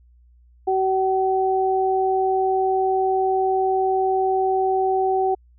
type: tone pair together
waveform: sine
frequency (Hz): 380 / 760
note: F#4 / F#5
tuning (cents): +46 / +46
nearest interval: octave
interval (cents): 1200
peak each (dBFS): -20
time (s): 0.67-5.35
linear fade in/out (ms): 10
effects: added 60 Hz sine -50 dBFS peak until 5.58 s